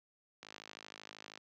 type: click train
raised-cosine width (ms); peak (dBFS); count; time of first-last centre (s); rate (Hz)
0.2; -30; 51; 0.43-1.375; 52.9
effects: high-pass 200 Hz 12 dB/octave + low-pass 7000 Hz 12 dB/octave